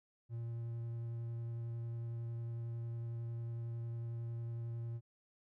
triangle tone with vibrato, 116.54 Hz, A#2, in tune, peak -37 dBFS, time 0.29-5.01 s, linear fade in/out 50 ms, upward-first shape sine, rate 11 Hz, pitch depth 9 cents each way, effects none

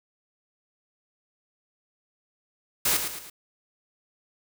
white noise with echo, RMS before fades -23 dBFS, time 2.85-2.97 s, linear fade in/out 5 ms, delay 110 ms, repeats 3, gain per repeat -7 dB, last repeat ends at 3.3 s, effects none

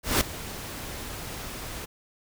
pink noise with ADSR envelope, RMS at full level -20 dBFS, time 0.03-1.86 s, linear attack 180 ms, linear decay 4 ms, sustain -17 dB, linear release 16 ms, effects none

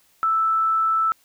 sine tone, 1318.5 Hz, E6, in tune, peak -17 dBFS, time 0.23-1.12 s, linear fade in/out 0 ms, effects white hiss -60 dBFS RMS until 1.24 s

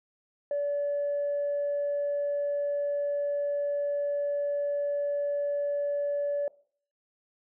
sine tone, 575 Hz, D5, 37 cents flat, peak -25 dBFS, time 0.51-6.48 s, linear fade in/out 2 ms, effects noise-tail reverb RT60 0.5 s tail -21 dB re dry + tanh soft clip ceiling -23 dBFS

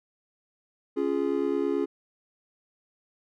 triangle chord, Db major, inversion none, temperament just, 277.2 / 346.5 / 415.8 Hz, Db4 / F4 / Ab4, 0 / -14 / +2 cents, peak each -27 / -27 / -26 dBFS, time 0.96-1.86 s, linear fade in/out 20 ms, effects none

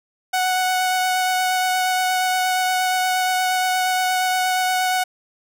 sawtooth tone with vibrato, 740 Hz, F#5, in tune, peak -14 dBFS, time 0.33-5.04 s, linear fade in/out 10 ms, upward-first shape sine, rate 8.5 Hz, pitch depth 10 cents each way, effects none

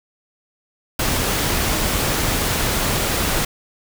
pink noise, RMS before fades -20 dBFS, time 0.99-3.45 s, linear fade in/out 5 ms, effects none

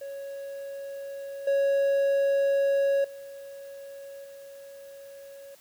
triangle tone with level steps, 554.4 Hz, C#5, in tune, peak -33 / -19 / -38 / -41 dBFS, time 0.01-5.55 s, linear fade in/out 5 ms, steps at 1.47 / 3.04 / 4.24 s, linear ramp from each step 5 ms, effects white hiss -57 dBFS RMS until 5.6 s

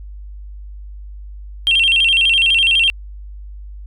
sine tone with vibrato, 2943 Hz, F#7, 10 cents flat, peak -9 dBFS, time 1.67-2.9 s, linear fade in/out 0 ms, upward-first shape square, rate 12 Hz, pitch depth 140 cents each way, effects tanh soft clip ceiling -7 dBFS + added 50 Hz sine -30 dBFS peak until 3.86 s

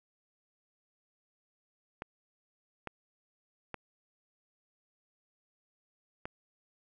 clicks, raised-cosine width 0.5 ms, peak -23 dBFS, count 4, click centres 2.021 / 2.873 / 3.743 / 6.255 s, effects none

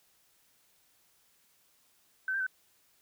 sine tone with pitch steps, 1530 / 1582 / 1520 Hz, G6 / G6 / F#6, -42 / +15 / +46 cents, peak -29 dBFS, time 2.28-2.466 s, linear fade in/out 2 ms, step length 62 ms, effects white hiss -68 dBFS RMS until 3.01 s

